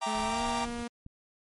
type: chord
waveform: 45% pulse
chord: E half-diminished seventh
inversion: none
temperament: equal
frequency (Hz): 659.3 / 784 / 932.3 / 1174.7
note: E5 / G5 / Bb5 / D6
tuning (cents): 0 / 0 / 0 / 0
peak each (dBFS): -39 / -35 / -33 / -37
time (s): 0.01-0.66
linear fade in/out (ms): 20
type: tone with pitch glide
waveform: sawtooth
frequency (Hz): 216.3 to 237.2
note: A3 to A#3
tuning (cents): -29 to +30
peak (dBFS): -30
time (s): 0.06-0.88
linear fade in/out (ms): 10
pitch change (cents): +159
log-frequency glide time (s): 0.23-0.42
type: noise with tremolo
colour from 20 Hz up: brown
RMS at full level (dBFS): -43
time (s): 0.15-0.83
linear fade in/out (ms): 5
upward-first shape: sine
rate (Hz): 9.7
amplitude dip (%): 25
type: click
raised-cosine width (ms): 5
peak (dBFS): -33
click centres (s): 1.064
effects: MP3 48 kbps